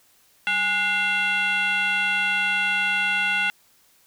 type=tone with frequency modulation; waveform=sine; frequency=2093 Hz; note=C7; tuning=in tune; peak=-18 dBFS; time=0.47-3.5 s; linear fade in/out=0 ms; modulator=634 Hz; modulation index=1.6; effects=tanh soft clip ceiling -17 dBFS + white hiss -59 dBFS RMS until 4.06 s